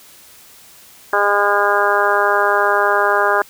harmonic tone, 203.5 Hz, G#3, 35 cents flat, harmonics 2 / 3 / 4 / 5 / 6 / 7 / 8, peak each -20 / -20 / -20 / -20 / -20 / -20 / -20 dBFS, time 1.13-3.42 s, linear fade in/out 2 ms, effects white hiss -44 dBFS RMS until 3.49 s

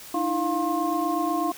sine tone cluster, 303.4 / 331.5 / 703 / 1066 Hz, D#4 / E4 / F5 / C6, -44 / +10 / +11 / +32 cents, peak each -28 dBFS, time 0.14-1.52 s, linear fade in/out 5 ms, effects white hiss -43 dBFS RMS until 1.57 s

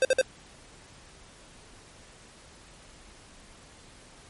square tone bursts, 523 Hz, C5, 1 cent flat, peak -19 dBFS, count 3, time 0.02-0.214 s, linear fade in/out 2 ms, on 30 ms, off 52 ms, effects pink hiss -52 dBFS RMS until 4.29 s + MP3 48 kbps

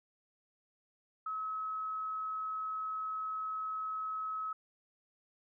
sine tone, 1285 Hz, E6, 45 cents flat, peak -35 dBFS, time 1.26-4.53 s, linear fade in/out 5 ms, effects none

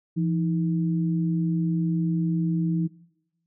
sine tone pair together, 168.71 / 316.2 Hz, E3 / D#4, +40 / +28 cents, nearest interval major seventh, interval 1088 cents, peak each -22 / -29 dBFS, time 0.16-2.88 s, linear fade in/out 20 ms, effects noise-tail reverb RT60 0.9 s tail -22 dB re dry

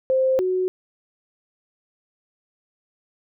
sine tone pair in turn, 523.3 / 369.7 Hz, C5 / F#4, 0 / -1 cents, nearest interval tritone, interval 601 cents, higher first, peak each -16 / -19 dBFS, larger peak first, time 0.1-0.39 / 0.39-0.68 s, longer neither, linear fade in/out 0 ms, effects none

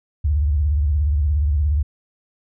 sine tone with vibrato, 73.42 Hz, D2, in tune, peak -15 dBFS, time 0.24-1.83 s, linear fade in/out 10 ms, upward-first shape triangle, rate 17 Hz, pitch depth 210 cents each way, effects none

